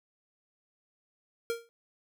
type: tone with exponential decay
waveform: square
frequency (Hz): 464.9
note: A#4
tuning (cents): -5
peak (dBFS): -27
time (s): 1.5-1.69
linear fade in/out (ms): 0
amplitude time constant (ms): 40
effects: none